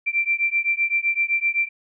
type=beating tone pair; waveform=sine; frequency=2349 / 2356.8 Hz; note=D7 / D7; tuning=0 / +6 cents; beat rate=7.8 Hz; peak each=-22 dBFS; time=0.06-1.69 s; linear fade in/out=20 ms; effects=none